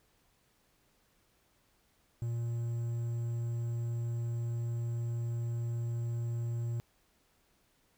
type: tone with quantisation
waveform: triangle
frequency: 117.3 Hz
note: A#2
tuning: 11 cents sharp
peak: -30 dBFS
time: 2.22-6.8 s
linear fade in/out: 0 ms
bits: 10
effects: pink hiss -71 dBFS RMS until 7.97 s